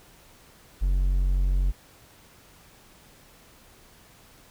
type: tone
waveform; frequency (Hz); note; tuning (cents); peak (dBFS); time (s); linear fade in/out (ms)
triangle; 46; F#1; -9; -18; 0.81-1.72; 20
effects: pink hiss -54 dBFS RMS until 4.5 s